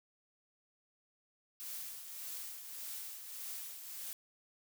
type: noise with tremolo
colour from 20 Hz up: blue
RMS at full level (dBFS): -43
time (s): 1.6-4.13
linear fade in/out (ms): 0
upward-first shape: triangle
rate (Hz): 1.7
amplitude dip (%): 55
effects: none